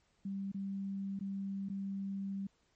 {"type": "tone with dropouts", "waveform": "sine", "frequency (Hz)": 196, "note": "G3", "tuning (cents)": 0, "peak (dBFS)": -36, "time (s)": [0.25, 2.47], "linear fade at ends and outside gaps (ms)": 5, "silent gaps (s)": [[0.518, 0.544], [1.192, 1.208], [1.688, 1.698]], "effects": ["pink hiss -74 dBFS RMS until 2.75 s", "MP3 32 kbps"]}